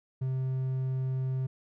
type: tone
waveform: triangle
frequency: 130.81 Hz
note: C3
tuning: in tune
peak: -26 dBFS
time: 0.21-1.47 s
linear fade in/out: 10 ms
effects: none